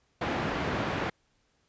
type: band-pass noise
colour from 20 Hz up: pink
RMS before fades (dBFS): -31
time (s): 0.21-1.1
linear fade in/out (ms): 5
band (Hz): 110 to 2200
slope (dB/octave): 12
effects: pink hiss -71 dBFS RMS until 1.68 s + resampled to 16000 Hz